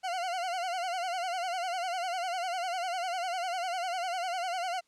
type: tone with vibrato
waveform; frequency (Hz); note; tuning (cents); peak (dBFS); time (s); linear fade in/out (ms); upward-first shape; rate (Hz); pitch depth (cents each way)
40% pulse; 720; F#5; -47; -30; 0.03-4.81; 20; sine; 10; 97
effects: white hiss -71 dBFS RMS until 4.87 s + low-pass 7000 Hz 12 dB/octave